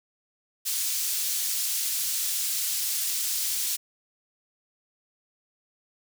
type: high-pass noise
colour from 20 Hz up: pink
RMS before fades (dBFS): -28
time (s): 0.65-3.77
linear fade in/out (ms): 20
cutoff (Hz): 5300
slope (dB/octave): 12
effects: none